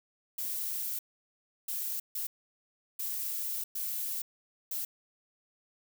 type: noise bursts at uneven times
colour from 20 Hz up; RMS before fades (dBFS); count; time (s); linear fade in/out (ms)
violet; -35; 6; 0.38-0.99 / 1.68-2 / 2.15-2.27 / 2.99-3.64 / 3.75-4.22 / 4.71-4.85; 5
effects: none